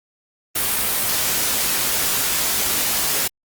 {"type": "noise with comb filter", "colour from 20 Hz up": "white", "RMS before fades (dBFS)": -20, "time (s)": [0.55, 3.28], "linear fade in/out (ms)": 10, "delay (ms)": 19, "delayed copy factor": 0.5, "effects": ["Opus 32 kbps"]}